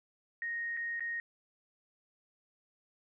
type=tone with dropouts; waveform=sine; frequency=1864.7 Hz; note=A#6; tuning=in tune; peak=-34 dBFS; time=0.42-1.2 s; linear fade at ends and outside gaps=1 ms; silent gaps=0.768-0.772 / 0.996-1.006 s; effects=none